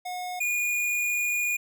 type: tone pair in turn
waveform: square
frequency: 725 / 2439 Hz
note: F#5 / D#7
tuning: -35 / -35 cents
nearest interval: octave + major sixth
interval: 2100 cents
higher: second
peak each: -32 / -25 dBFS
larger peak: second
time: 0.05-0.4 / 0.4-1.57 s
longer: second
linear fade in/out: 10 ms
effects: none